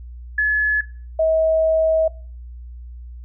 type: tone pair in turn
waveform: sine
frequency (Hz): 1709 / 640.2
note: G#6 / D#5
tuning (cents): +49 / +49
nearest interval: octave + perfect fourth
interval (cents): 1700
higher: first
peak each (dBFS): -14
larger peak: neither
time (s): 0.38-0.81 / 1.19-2.08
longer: second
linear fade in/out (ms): 5
effects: noise-tail reverb RT60 0.4 s tail -20 dB re dry + added 60 Hz sine -33 dBFS peak until 3.24 s